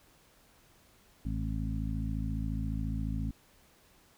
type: harmonic tone with a mistuned harmonic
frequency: 54.4 Hz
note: A1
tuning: 19 cents flat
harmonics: 1 / 2 / 3 / 4 / 5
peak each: -34 / -37 / -39 / -40 / -41 dBFS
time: 1.25-3.31 s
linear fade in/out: 5 ms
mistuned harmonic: 5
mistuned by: -21 cents
effects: pink hiss -63 dBFS RMS until 4.17 s